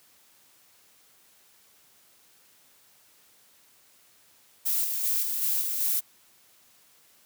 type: noise with tremolo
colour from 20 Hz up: violet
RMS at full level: -26 dBFS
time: 4.65-6.01 s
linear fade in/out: 20 ms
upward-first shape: square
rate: 2.6 Hz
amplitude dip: 35%
effects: white hiss -60 dBFS RMS until 7.25 s + high-pass 80 Hz 12 dB/octave